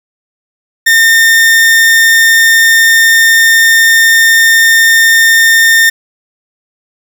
40% pulse tone, 1816 Hz, A#6, 46 cents flat, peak -3 dBFS, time 0.86-5.9 s, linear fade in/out 10 ms, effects 7-bit

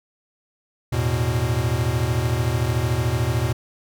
square chord, E suspended fourth, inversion none, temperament equal, 82.41 / 110 / 123.47 Hz, E2 / A2 / B2, 0 / 0 / 0 cents, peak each -27 / -25 / -23 dBFS, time 0.92-3.53 s, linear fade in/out 10 ms, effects none

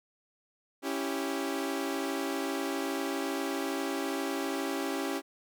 sawtooth chord, C# diminished, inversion none, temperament equal, 277.2 / 329.6 / 392 Hz, C#4 / E4 / G4, 0 / 0 / 0 cents, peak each -30 / -33 / -32 dBFS, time 0.82-5.22 s, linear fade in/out 50 ms, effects none

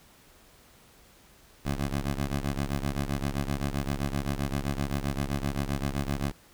15% pulse ring-modulated tone, 69.3 Hz, C#2, in tune, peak -19 dBFS, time 1.65-6.32 s, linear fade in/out 5 ms, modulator 38.5 Hz, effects pink hiss -57 dBFS RMS until 6.53 s

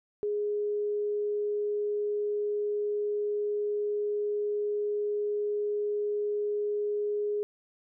sine tone, 415.3 Hz, G#4, in tune, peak -27 dBFS, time 0.23-7.43 s, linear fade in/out 0 ms, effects none

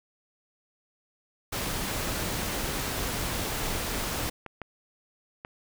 pink noise, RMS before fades -31 dBFS, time 1.52-4.3 s, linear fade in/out 10 ms
clicks, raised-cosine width 0.5 ms, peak -29 / -24 / -22 / -23 dBFS, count 4, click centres 3.796 / 4.463 / 4.617 / 5.449 s
effects none

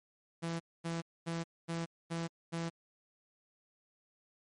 sawtooth tone bursts, 166.8 Hz, E3, 21 cents sharp, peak -31 dBFS, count 6, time 0.42-2.7 s, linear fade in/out 20 ms, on 180 ms, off 240 ms, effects low-pass 12000 Hz 12 dB/octave + MP3 48 kbps

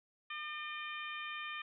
harmonic tone with a mistuned harmonic, 603 Hz, D5, 46 cents sharp, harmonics 2 / 3 / 4 / 5 / 6, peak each -45 / -46 / -45 / -48 / -54 dBFS, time 0.3-1.62 s, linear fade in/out 5 ms, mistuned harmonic 5, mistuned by +37 cents, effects none

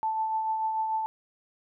sine tone with tremolo, 880 Hz, A5, in tune, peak -24 dBFS, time 0.03-1.06 s, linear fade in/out 0 ms, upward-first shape triangle, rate 6.8 Hz, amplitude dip 40%, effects none

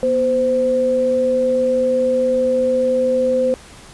sine tone pair together, 243.5 / 516 Hz, B3 / C5, -24 / -24 cents, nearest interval octave + minor second, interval 1300 cents, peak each -23 / -14 dBFS, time 0.03-3.54 s, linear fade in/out 0 ms, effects pink hiss -41 dBFS RMS until 3.93 s + resampled to 24000 Hz

